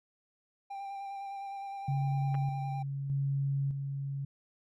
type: tone with vibrato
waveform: triangle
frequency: 791 Hz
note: G5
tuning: 15 cents sharp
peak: -36 dBFS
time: 0.7-2.83 s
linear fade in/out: 10 ms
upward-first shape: square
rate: 9.8 Hz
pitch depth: 14 cents each way
type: tone with tremolo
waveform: sine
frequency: 138.59 Hz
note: C#3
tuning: in tune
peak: -28 dBFS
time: 1.88-4.25 s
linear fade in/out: 5 ms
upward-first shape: square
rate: 0.82 Hz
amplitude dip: 45%
type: clicks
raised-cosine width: 0.5 ms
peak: -30 dBFS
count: 2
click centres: 2.344 / 2.351 s
effects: none